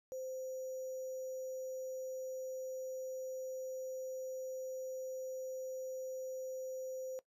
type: tone with sample-and-hold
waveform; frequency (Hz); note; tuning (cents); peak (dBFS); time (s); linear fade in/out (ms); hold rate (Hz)
sine; 519; C5; -14; -40; 0.12-7.19; 0; 6300
effects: noise-tail reverb RT60 0.1 s tail -18 dB re dry + resampled to 32000 Hz